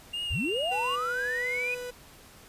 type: tone with vibrato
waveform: triangle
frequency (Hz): 2787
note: F7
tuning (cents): -4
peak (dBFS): -29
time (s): 0.13-0.96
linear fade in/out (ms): 10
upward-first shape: sine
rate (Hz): 2.6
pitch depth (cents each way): 49
type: linear sweep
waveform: sine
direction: up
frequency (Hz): 38.89 to 2521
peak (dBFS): -28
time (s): 0.3-1.75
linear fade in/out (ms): 10
type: tone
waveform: 45% pulse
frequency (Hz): 493.9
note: B4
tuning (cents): 0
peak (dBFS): -35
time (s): 0.71-1.91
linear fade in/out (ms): 10
effects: pink hiss -52 dBFS RMS until 2.48 s + resampled to 32000 Hz